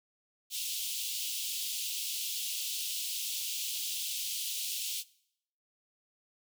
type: high-pass noise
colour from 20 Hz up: pink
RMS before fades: -36 dBFS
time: 0.5-5.04 s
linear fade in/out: 50 ms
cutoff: 2800 Hz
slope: 48 dB/octave
effects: noise-tail reverb RT60 0.7 s tail -21 dB re dry